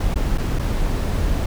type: noise with dropouts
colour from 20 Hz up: brown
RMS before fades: -20 dBFS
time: 0-1.46 s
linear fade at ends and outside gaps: 5 ms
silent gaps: 0.143-0.157 / 0.377-0.381 / 0.589-0.593 s
effects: none